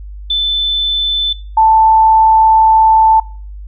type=tone pair in turn; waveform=sine; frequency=3520 / 882.8 Hz; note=A7 / A5; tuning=0 / +5 cents; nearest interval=2 octaves; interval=2395 cents; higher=first; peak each=-11 / -5 dBFS; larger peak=second; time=0.3-1.33 / 1.57-3.2 s; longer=second; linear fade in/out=5 ms; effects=noise-tail reverb RT60 0.4 s tail -21 dB re dry + added 50 Hz sine -26 dBFS peak until 3.67 s